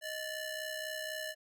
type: ring-modulated tone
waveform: sawtooth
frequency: 1184 Hz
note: D6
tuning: 14 cents sharp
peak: -31 dBFS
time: 0.01-1.35 s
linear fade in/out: 50 ms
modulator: 560 Hz
effects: none